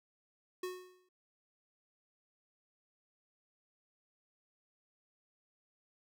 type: tone with exponential decay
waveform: square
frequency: 366 Hz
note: F#4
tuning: 19 cents flat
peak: -36 dBFS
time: 0.63-1.09 s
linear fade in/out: 5 ms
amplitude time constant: 100 ms
effects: none